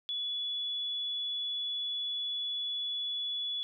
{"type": "tone", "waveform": "sine", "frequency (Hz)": 3416, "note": "G#7", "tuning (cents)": 48, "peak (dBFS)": -32, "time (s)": [0.09, 3.63], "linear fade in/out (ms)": 0, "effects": []}